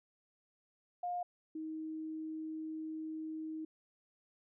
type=tone pair in turn; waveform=sine; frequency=710 / 315.3 Hz; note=F5 / D#4; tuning=+28 / +23 cents; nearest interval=octave + major second; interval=1405 cents; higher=first; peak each=-35 / -39 dBFS; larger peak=first; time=1.03-1.23 / 1.55-3.65 s; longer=second; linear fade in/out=5 ms; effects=none